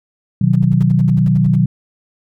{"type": "chord", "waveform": "sine", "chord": "B major", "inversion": "none", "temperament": "equal with one note detuned", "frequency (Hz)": [125.56, 155.56, 185], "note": ["B2", "D#3", "F#3"], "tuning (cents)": [29, 0, 0], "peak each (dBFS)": -14, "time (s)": [0.41, 1.66], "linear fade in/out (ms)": 5}
{"type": "noise bursts", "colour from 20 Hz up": "brown", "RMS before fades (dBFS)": -30, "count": 12, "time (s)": [0.53, 1.559], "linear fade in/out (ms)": 5, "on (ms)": 28, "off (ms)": 63}
{"effects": []}